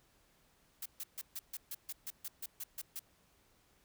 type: noise bursts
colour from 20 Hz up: blue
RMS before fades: -42 dBFS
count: 13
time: 0.82-2.994 s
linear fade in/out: 5 ms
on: 38 ms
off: 140 ms
effects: pink hiss -70 dBFS RMS until 3.84 s